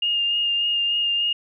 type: tone with vibrato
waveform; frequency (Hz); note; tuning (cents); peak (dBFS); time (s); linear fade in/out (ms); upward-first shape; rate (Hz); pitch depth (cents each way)
sine; 2827; F7; +20; -19; 0.02-1.33; 5; sine; 3.4; 16
effects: none